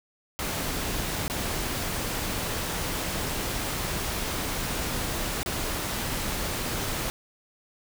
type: noise with dropouts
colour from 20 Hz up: pink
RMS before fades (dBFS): -30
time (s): 0.39-7.1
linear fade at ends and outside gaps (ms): 0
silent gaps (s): 1.28-1.299 / 5.431-5.461
effects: none